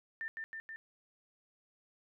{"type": "tone with echo", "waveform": "sine", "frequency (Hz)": 1792, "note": "A6", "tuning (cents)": 31, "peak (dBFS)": -37, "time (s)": [0.21, 0.28], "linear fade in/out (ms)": 0, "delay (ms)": 160, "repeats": 3, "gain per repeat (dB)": -2, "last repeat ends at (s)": 0.76, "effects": []}